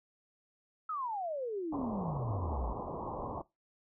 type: exponential sweep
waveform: sine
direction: down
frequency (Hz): 1318.5 to 51.91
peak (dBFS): -34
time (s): 0.89-2.73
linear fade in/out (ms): 5
type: low-pass noise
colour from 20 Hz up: white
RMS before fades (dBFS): -40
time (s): 1.72-3.42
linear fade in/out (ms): 10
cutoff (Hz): 1100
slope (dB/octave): 96
effects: noise-tail reverb RT60 0.2 s tail -19 dB re dry